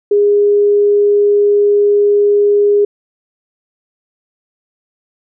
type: tone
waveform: sine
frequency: 410.1 Hz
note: G#4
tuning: 22 cents flat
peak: -7 dBFS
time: 0.11-2.85 s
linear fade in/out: 5 ms
effects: none